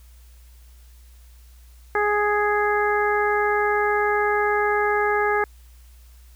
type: harmonic tone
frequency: 415.9 Hz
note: G#4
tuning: 2 cents sharp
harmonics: 1 / 2 / 3 / 4 / 5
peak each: -22 / -24 / -26 / -25 / -30 dBFS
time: 1.95-5.44 s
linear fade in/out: 2 ms
effects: added 60 Hz sine -45 dBFS peak until 6.35 s + white hiss -58 dBFS RMS until 6.35 s